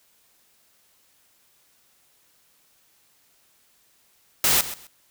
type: noise with echo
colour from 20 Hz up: white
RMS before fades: -19 dBFS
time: 4.44-4.61 s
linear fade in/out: 2 ms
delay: 130 ms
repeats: 2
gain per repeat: -14 dB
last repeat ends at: 4.87 s
effects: white hiss -62 dBFS RMS until 5.1 s